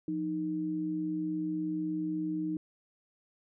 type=tone pair together; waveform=sine; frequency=174.6 / 311.1 Hz; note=F3 / D#4; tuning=0 / 0 cents; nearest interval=minor seventh; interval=1000 cents; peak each=-38 / -31 dBFS; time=0.08-2.57 s; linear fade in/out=2 ms; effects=none